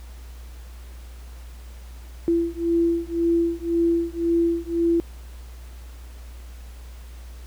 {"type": "beating tone pair", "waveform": "sine", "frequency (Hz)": [336.2, 338.1], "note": ["E4", "E4"], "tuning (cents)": [34, 44], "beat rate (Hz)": 1.9, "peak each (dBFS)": -22, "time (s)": [2.28, 5], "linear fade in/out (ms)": 0, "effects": ["added 60 Hz sine -37 dBFS peak until 7.46 s", "pink hiss -51 dBFS RMS until 7.46 s"]}